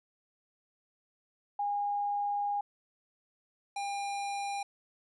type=tone pair in turn; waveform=sine / square; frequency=816 / 802.4 Hz; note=G#5 / G5; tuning=-31 / +40 cents; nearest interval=unison; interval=29 cents; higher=first; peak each=-29 / -34 dBFS; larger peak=first; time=1.59-2.61 / 3.76-4.63 s; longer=first; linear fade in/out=5 ms; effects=resampled to 24000 Hz